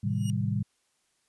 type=chord; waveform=sine; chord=A half-diminished seventh; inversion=none; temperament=just; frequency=110 / 132 / 158.4 / 198 Hz; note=A2 / C3 / Eb3 / G3; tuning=0 / +16 / +31 / +18 cents; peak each=-29 / -32 / -34 / -31 dBFS; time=0.03-0.63 s; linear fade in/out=10 ms
type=tone with exponential growth; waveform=10% pulse; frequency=2869 Hz; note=F7; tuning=46 cents sharp; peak=-27 dBFS; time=0.07-0.3 s; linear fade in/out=0 ms; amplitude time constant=48 ms
effects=white hiss -72 dBFS RMS until 1.28 s + resampled to 24000 Hz